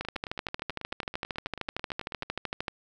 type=two click trains; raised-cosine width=0.3 ms; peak=-22 / -15 dBFS; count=21 / 36; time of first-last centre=0.05-2.231 / 0.01-2.682 s; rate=9.17 / 13.1 Hz; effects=none